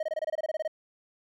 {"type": "tone bursts", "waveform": "triangle", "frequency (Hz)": 627, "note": "D#5", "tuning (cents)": 13, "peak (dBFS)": -25, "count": 13, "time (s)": [0, 0.678], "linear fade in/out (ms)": 5, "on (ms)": 30, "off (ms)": 24, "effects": []}